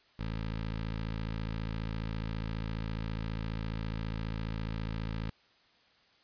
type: tone with notch filter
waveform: 15% pulse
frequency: 54.7 Hz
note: A1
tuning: 9 cents flat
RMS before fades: -36 dBFS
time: 0.19-5.3 s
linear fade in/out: 5 ms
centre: 670 Hz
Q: 1.6
effects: white hiss -65 dBFS RMS until 6.23 s + resampled to 11025 Hz